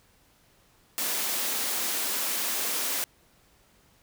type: high-pass noise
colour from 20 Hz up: white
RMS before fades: -29 dBFS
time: 0.98-3.04 s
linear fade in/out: 0 ms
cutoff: 200 Hz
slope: 48 dB/octave
effects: pink hiss -62 dBFS RMS until 4.02 s